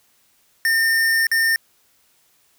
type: tone with dropouts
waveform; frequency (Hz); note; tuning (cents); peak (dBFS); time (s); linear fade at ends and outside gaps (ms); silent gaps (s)
square; 1813; A#6; -49; -16; 0.65-1.56; 1; 1.269-1.315
effects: white hiss -60 dBFS RMS until 2.58 s

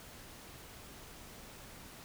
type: silence
effects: pink hiss -52 dBFS RMS until 2.04 s

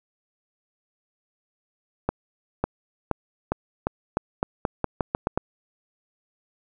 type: accelerating click train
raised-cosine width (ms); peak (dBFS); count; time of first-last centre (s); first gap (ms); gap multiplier
1; -8; 13; 2.09-5.376; 550; 0.86
effects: none

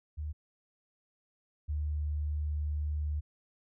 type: tone pair in turn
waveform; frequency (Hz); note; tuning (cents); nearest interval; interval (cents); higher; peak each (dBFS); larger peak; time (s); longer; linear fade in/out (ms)
sine; 75.8 / 74.84; D#2 / D2; -45 / +33; unison; 22; first; -34 / -30; second; 0.17-0.33 / 1.68-3.21; second; 20
effects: none

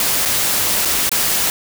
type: noise with dropouts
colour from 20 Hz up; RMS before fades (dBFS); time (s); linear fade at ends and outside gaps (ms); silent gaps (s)
white; -17; 0-1.5; 1; 0.252-0.257 / 0.851-0.855 / 1.093-1.116
effects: none

